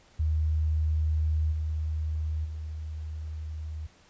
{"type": "tone with level steps", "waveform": "sine", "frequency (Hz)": 77.78, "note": "D#2", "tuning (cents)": 0, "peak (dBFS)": [-23, -27, -33], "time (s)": [0.19, 3.87], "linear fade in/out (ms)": 10, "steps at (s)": [1.51, 2.44], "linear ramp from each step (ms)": 20, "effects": ["pink hiss -59 dBFS RMS until 4.09 s", "resampled to 16000 Hz"]}